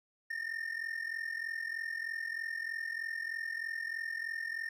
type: ring-modulated tone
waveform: triangle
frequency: 1817 Hz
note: A#6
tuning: 45 cents flat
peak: -31 dBFS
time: 0.3-4.69 s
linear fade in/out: 5 ms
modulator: 21.6 Hz
effects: none